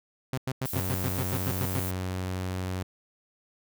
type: tone bursts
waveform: sawtooth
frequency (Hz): 130.4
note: C3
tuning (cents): -5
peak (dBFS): -24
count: 11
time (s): 0.33-1.797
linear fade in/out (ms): 2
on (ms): 47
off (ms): 95
type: noise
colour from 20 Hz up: violet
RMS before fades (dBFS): -36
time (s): 0.65-1.91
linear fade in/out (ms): 5
type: tone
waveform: sawtooth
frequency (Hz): 92.5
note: F#2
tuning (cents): 0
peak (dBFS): -26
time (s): 0.73-2.83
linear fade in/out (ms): 5
effects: none